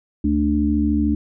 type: harmonic tone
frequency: 73.7 Hz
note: D2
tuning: 7 cents sharp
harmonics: 1 / 3 / 4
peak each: -22 / -20 / -19 dBFS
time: 0.24-1.15 s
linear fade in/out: 5 ms
effects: none

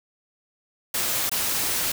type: noise with dropouts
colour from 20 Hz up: white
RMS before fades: -25 dBFS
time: 0.94-1.92 s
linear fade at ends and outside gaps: 5 ms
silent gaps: 1.295-1.315 s
effects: none

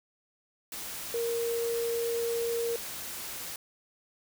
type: tone in noise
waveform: sine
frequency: 466.2 Hz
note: A#4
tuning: in tune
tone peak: -28 dBFS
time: 1.14-2.76 s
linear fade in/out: 2 ms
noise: white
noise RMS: -39 dBFS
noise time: 0.72-3.56 s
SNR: +8 dB
effects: none

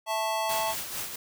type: chord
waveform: square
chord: A major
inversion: second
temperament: just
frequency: 660 / 880 / 1100 Hz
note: E5 / A5 / C#6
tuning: +2 / 0 / -14 cents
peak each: -32 / -30 / -36 dBFS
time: 0.06-0.75 s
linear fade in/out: 50 ms
type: noise with tremolo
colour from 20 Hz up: white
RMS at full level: -33 dBFS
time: 0.49-1.16 s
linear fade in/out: 5 ms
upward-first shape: sine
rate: 4.5 Hz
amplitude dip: 50%
effects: none

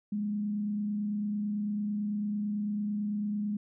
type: tone with frequency modulation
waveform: sine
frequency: 207.7 Hz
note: G#3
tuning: in tune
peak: -29 dBFS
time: 0.12-3.57 s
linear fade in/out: 5 ms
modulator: 29 Hz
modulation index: 0.27
effects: none

